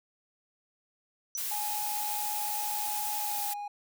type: tone with exponential decay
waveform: sine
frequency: 5940 Hz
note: F#8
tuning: 6 cents sharp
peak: -29 dBFS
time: 1.35-1.47 s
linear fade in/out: 1 ms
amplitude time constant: 26 ms
type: noise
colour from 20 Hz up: blue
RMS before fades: -34 dBFS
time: 1.37-3.54 s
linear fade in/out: 10 ms
type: tone with pitch glide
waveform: triangle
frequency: 837 to 822.1 Hz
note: G#5 to G#5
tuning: +13 to -18 cents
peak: -33 dBFS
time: 1.51-3.68 s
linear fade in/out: 5 ms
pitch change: -31 cents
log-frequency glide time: 3.22-3.44 s
effects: none